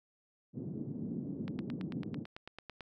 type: band-pass noise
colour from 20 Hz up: white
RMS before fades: -40 dBFS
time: 0.53-2.26 s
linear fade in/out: 50 ms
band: 130 to 280 Hz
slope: 24 dB/octave
type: click train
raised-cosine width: 0.3 ms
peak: -29 dBFS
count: 13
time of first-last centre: 1.48-2.807 s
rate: 9.04 Hz
effects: none